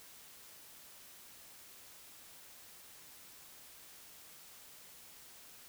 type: silence
effects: white hiss -56 dBFS RMS until 5.68 s